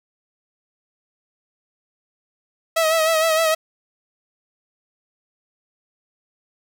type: tone with vibrato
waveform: sawtooth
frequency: 643 Hz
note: E5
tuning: 43 cents flat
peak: -12 dBFS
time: 2.76-3.55 s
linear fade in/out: 10 ms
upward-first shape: sine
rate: 6.5 Hz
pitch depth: 45 cents each way
effects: none